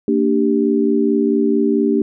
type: chord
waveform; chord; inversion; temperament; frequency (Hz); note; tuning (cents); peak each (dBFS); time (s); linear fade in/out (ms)
sine; G minor; first; equal with one note detuned; 229.2 / 293.7 / 392; Bb3 / D4 / G4; -29 / 0 / 0; -17; 0.08-2.02; 2
effects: none